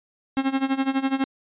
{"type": "tone with tremolo", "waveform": "45% pulse", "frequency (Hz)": 268.7, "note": "C4", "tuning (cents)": 46, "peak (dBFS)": -18, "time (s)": [0.37, 1.24], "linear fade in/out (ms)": 0, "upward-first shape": "sine", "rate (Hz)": 12, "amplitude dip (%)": 85, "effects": ["resampled to 8000 Hz"]}